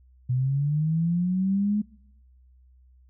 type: linear sweep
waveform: sine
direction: up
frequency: 123.47 to 212 Hz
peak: -21 dBFS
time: 0.29-1.82 s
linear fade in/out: 10 ms
effects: noise-tail reverb RT60 0.9 s tail -25 dB re dry + added 63 Hz sine -53 dBFS peak until 3.09 s